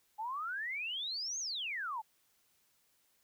sine exponential two-way sweep, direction up then down, 830.6 to 6630 to 830.6 Hz, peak -36 dBFS, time 0.18-2.02 s, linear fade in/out 20 ms, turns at 1.39 s, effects white hiss -73 dBFS RMS until 3.23 s

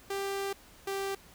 sawtooth tone pair in turn, 394.3 / 392 Hz, G4 / G4, +10 / 0 cents, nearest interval unison, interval 10 cents, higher first, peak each -28 dBFS, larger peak neither, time 0.1-0.53 / 0.87-1.15 s, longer first, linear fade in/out 5 ms, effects pink hiss -56 dBFS RMS until 1.34 s

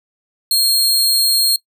sawtooth tone, 4242 Hz, C8, 23 cents sharp, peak -9 dBFS, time 0.51-1.56 s, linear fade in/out 2 ms, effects noise-tail reverb RT60 0.1 s tail -22 dB re dry

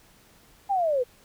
sine linear sweep, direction down, 820 to 473.6 Hz, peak -21 dBFS, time 0.69-1.04 s, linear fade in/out 20 ms, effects pink hiss -57 dBFS RMS until 1.24 s

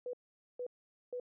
sine tone bursts, 493.9 Hz, B4, in tune, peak -37 dBFS, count 3, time 0.06-1.199 s, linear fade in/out 2 ms, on 73 ms, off 460 ms, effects none

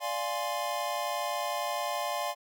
square chord, D half-diminished seventh, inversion none, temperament equal, 587.3 / 698.5 / 830.6 / 1046.5 Hz, D5 / F5 / Ab5 / C6, 0 / 0 / 0 / 0 cents, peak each -37 / -36 / -38 / -36 dBFS, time 0-2.35 s, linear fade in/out 50 ms, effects none

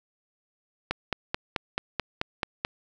click train, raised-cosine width 0.3 ms, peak -10 dBFS, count 9, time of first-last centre 0.91-2.649 s, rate 4.6 Hz, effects none

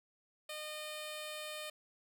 10% pulse tone with notch filter, 610 Hz, D#5, 34 cents flat, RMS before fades -44 dBFS, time 0.49-1.7 s, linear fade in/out 5 ms, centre 1500 Hz, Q 1.5, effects none

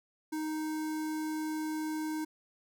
square tone with notch filter, 311.1 Hz, D#4, in tune, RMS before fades -35 dBFS, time 0.32-2.25 s, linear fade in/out 10 ms, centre 3000 Hz, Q 1.2, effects none

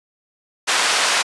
pink band-pass noise, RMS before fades -18 dBFS, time 0.67-1.23 s, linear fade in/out 20 ms, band 900 to 7700 Hz, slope 12 dB/octave, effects resampled to 24000 Hz

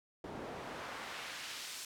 pink noise with band-pass filter sweep, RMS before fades -45 dBFS, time 0.24-1.85 s, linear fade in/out 2 ms, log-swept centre 370 to 6400 Hz, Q 0.73, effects none

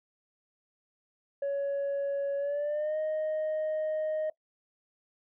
sine tone with pitch glide, 560 to 621.4 Hz, C#5 to D#5, +18 to -2 cents, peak -26 dBFS, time 1.42-4.3 s, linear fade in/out 5 ms, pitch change +180 cents, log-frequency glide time 2.37-2.98 s, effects noise-tail reverb RT60 0.1 s tail -21 dB re dry + tanh soft clip ceiling -27 dBFS

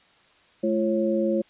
sine tone cluster, 214.7 / 343.2 / 546 Hz, A3 / F4 / C#5, -42 / -30 / -26 cents, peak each -25 dBFS, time 0.63-1.42 s, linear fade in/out 10 ms, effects white hiss -58 dBFS RMS until 1.49 s + resampled to 8000 Hz

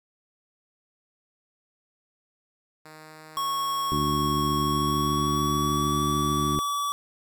5% pulse tone with vibrato, 155.56 Hz, D#3, in tune, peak -33 dBFS, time 2.85-6.56 s, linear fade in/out 5 ms, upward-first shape triangle, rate 0.45 Hz, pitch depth 11 cents each way
square tone with pitch glide, 1103 to 1147.2 Hz, C#6 to D6, -9 to -41 cents, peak -26 dBFS, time 3.37-6.92 s, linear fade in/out 0 ms, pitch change +68 cents, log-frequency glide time 4.62-6.03 s
harmonic tone, 73.42 Hz, D2, in tune, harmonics 1 / 2 / 3 / 4 / 5, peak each -34 / -29 / -32 / -30 / -33 dBFS, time 3.92-6.59 s, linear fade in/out 0 ms
effects none

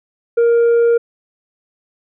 sine tone with tanh clipping, 468.2 Hz, A#4, 8 cents sharp, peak -10 dBFS, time 0.37-0.98 s, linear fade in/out 10 ms, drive 3 dB, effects none

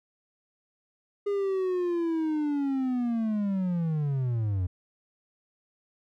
triangle linear sweep, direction down, 409.2 to 87 Hz, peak -23 dBFS, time 1.26-4.67 s, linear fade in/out 10 ms, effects none

